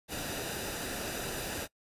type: noise with comb filter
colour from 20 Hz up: pink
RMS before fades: -37 dBFS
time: 0.08-1.68 s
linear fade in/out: 50 ms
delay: 0.92 ms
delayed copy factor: -0.55
effects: noise-tail reverb RT60 0.1 s tail -22 dB re dry + resampled to 32000 Hz